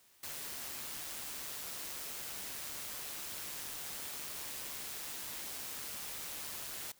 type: noise with amplitude modulation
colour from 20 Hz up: white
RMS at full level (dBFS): -42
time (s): 0.23-6.92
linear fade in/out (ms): 5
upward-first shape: sine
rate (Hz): 147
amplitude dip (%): 30
effects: white hiss -66 dBFS RMS until 6.99 s